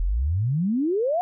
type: exponential sweep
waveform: sine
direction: up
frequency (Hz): 38.78 to 740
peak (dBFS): -20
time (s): 0-1.21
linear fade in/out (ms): 0
effects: none